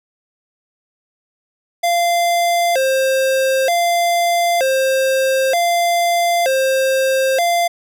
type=tone with vibrato; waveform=square; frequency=605 Hz; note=D#5; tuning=49 cents flat; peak=-14 dBFS; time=1.83-7.68 s; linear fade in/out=10 ms; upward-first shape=square; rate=0.54 Hz; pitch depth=230 cents each way; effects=none